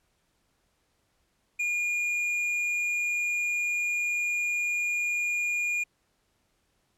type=tone with tanh clipping; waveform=sine; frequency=2427 Hz; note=D#7; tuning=44 cents flat; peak=-27 dBFS; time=1.59-5.84 s; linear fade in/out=10 ms; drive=7 dB; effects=pink hiss -72 dBFS RMS until 6.97 s + low-pass 12000 Hz 12 dB/octave